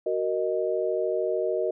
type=chord; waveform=sine; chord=D# minor; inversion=first; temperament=just; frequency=373.4 / 466.7 / 622.3 Hz; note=F#4 / A#4 / D#5; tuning=+16 / +2 / 0 cents; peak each=-28 dBFS; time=0.06-1.71 s; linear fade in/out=5 ms; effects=none